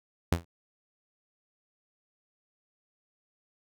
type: tone with exponential decay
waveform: sawtooth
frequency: 84.9 Hz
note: F2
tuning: 48 cents flat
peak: -16 dBFS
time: 0.32-0.45 s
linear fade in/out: 5 ms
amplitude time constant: 27 ms
effects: none